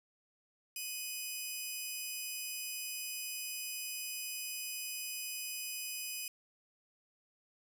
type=tone pair together; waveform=10% pulse; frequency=2500 / 2978 Hz; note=D#7 / F#7; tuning=+8 / +11 cents; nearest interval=minor third; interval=303 cents; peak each=-31 / -37 dBFS; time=0.76-6.28 s; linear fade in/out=2 ms; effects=none